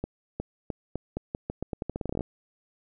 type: accelerating click train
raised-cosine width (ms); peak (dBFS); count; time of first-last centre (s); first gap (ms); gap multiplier
2; -17; 20; 0.04-2.208; 360; 0.84
effects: none